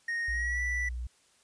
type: tone with pitch glide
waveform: triangle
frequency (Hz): 1860 to 1967.2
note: A#6 to B6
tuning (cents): -4 to -7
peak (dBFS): -28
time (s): 0.08-0.89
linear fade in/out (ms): 5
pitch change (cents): +97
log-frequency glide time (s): 0.3-0.61
type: tone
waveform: sine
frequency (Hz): 60.7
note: B1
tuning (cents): -29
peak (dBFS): -33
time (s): 0.28-1.07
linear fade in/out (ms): 5
effects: white hiss -65 dBFS RMS until 1.43 s + resampled to 22050 Hz